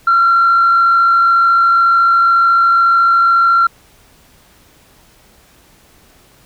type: tone with frequency modulation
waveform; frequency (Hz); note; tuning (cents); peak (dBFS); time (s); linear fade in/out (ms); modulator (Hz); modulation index
sine; 1368; F6; -36; -6; 0.07-3.67; 5; 58; 0.35
effects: tanh soft clip ceiling -4 dBFS + pink hiss -48 dBFS RMS until 6.45 s